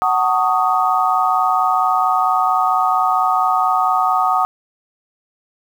sine chord, D# half-diminished seventh, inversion first, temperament just, 746.7 / 896 / 1120.1 / 1244.5 Hz, F#5 / A5 / C#6 / D#6, +16 / +31 / +18 / 0 cents, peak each -17 / -22 / -21 / -17 dBFS, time 0.02-4.45 s, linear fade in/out 0 ms, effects 7-bit

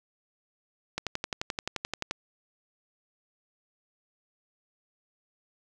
click train, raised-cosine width 0.2 ms, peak -13 dBFS, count 14, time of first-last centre 0.98-2.11 s, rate 11.5 Hz, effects none

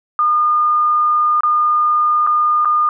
sine tone with dropouts, 1216 Hz, D#6, 40 cents flat, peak -11 dBFS, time 0.19-2.89 s, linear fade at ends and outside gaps 1 ms, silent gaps 1.407-1.434 / 2.266-2.272 / 2.648-2.655 s, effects none

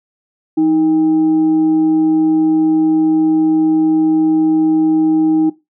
sine tone with frequency modulation, 314.5 Hz, D#4, 19 cents sharp, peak -9 dBFS, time 0.57-5.5 s, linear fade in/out 10 ms, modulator 486 Hz, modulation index 0.21, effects noise-tail reverb RT60 0.2 s tail -17 dB re dry

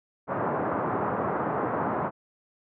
white band-pass noise, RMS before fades -28 dBFS, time 0.27-2.11 s, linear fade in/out 50 ms, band 110 to 1200 Hz, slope 24 dB/octave, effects low-pass 2000 Hz 12 dB/octave

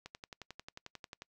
click train, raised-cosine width 0.2 ms, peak -28 dBFS, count 14, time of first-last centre 0.06-1.221 s, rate 11.2 Hz, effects noise-tail reverb RT60 0.1 s tail -26 dB re dry

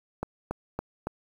click train, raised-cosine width 1 ms, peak -16 dBFS, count 4, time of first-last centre 0.23-1.07 s, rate 3.57 Hz, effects 8-bit

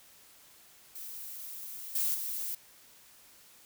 violet noise with level steps, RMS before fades -43 / -30 / -36 dBFS, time 0.95-2.55 s, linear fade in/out 5 ms, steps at 1.95 / 2.14 s, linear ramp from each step 5 ms, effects white hiss -58 dBFS RMS until 3.65 s

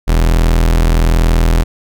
40% pulse tone, 41.2 Hz, E1, in tune, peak -7 dBFS, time 0.07-1.64 s, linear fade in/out 20 ms, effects none

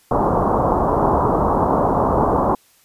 white low-pass noise, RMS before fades -17 dBFS, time 0.11-2.55 s, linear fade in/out 5 ms, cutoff 1100 Hz, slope 48 dB/octave, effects white hiss -55 dBFS RMS until 2.84 s + resampled to 32000 Hz

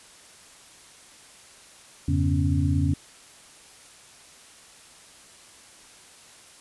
sine tone cluster, 86 / 101.8 / 140 / 248.8 / 278.1 Hz, F2 / G#2 / C#3 / B3 / C#4, -26 / -34 / +18 / +13 / +6 cents, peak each -23 / -32 / -25 / -32 / -27 dBFS, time 2.08-2.94 s, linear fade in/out 5 ms, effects white hiss -50 dBFS RMS until 6.6 s + resampled to 24000 Hz

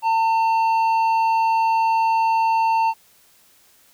triangle tone with tanh clipping, 900 Hz, A5, 39 cents sharp, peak -17 dBFS, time 0.02-2.94 s, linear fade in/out 50 ms, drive 11 dB, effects white hiss -55 dBFS RMS until 3.93 s

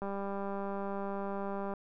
click train, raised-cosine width 1 ms, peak -25 dBFS, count 341, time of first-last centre 0.02-1.737 s, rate 198 Hz, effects none

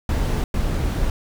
brown noise bursts at uneven times, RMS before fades -21 dBFS, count 2, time 0.09-0.44 / 0.54-1.1 s, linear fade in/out 2 ms, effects none

